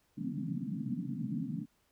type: band-pass noise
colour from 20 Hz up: white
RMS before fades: -37 dBFS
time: 0.17-1.66 s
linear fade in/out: 10 ms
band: 130 to 280 Hz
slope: 96 dB/octave
effects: pink hiss -73 dBFS RMS until 1.91 s